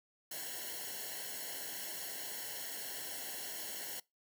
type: noise with comb filter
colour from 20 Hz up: white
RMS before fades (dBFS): -43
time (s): 0.31-4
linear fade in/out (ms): 5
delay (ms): 0.82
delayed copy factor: -0.95
effects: noise-tail reverb RT60 0.2 s tail -23 dB re dry